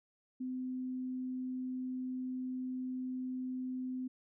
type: tone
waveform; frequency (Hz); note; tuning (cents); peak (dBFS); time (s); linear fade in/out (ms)
sine; 255.7; C4; -40; -36; 0.4-4.08; 10
effects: none